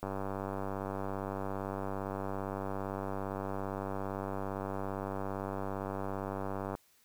click train, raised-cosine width 1 ms, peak -23 dBFS, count 657, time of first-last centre 0.03-6.751 s, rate 97.6 Hz, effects white hiss -67 dBFS RMS until 7.04 s

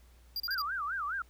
square tone bursts, 4786 Hz, D8, 32 cents sharp, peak -33 dBFS, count 4, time 0.36-0.619 s, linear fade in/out 2 ms, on 40 ms, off 33 ms
sine tone with vibrato, 1357 Hz, E6, 50 cents sharp, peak -32 dBFS, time 0.48-1.22 s, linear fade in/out 2 ms, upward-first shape sine, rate 4.8 Hz, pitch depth 300 cents each way
effects added 60 Hz sine -56 dBFS peak until 1.29 s + pink hiss -66 dBFS RMS until 1.29 s

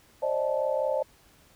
sine tone cluster, 532 / 597 / 637 / 874 Hz, C5 / D5 / D#5 / A5, +29 / +28 / +41 / -12 cents, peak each -28 / -28 / -34 / -34 dBFS, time 0.22-1.03 s, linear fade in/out 10 ms, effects pink hiss -59 dBFS RMS until 1.55 s

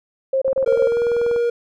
sine tone bursts, 533 Hz, C5, 32 cents sharp, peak -15 dBFS, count 5, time 0.33-0.877 s, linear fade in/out 5 ms, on 87 ms, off 28 ms
click train, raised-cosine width 1 ms, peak -19 dBFS, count 19, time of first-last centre 0.48-1.362 s, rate 20.4 Hz
triangle tone with pitch glide, 466.2 to 473.5 Hz, A#4 to A#4, 0 to +27 cents, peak -14 dBFS, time 0.66-1.5 s, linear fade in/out 5 ms, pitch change +27 cents, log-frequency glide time 0.89-0.98 s
effects none

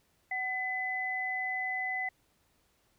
sine tone pair together, 752 / 2010 Hz, F#5 / B6, +28 / +30 cents, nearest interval octave + perfect fourth, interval 1702 cents, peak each -37 / -32 dBFS, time 0.31-2.09 s, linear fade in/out 5 ms, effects pink hiss -71 dBFS RMS until 2.98 s

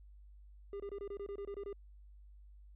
triangle tone bursts, 401.6 Hz, G4, 42 cents sharp, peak -38 dBFS, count 11, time 0.73-1.729 s, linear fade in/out 2 ms, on 69 ms, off 24 ms, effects added 50 Hz sine -54 dBFS peak until 2.75 s + resampled to 8000 Hz

